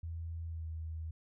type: tone with pitch glide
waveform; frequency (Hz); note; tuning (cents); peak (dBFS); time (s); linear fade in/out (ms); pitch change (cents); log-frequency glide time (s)
sine; 82.7 to 80.3; E2 to E2; +6 to -45; -38; 0.03-1.11; 5; -51; 0.46-0.67
effects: none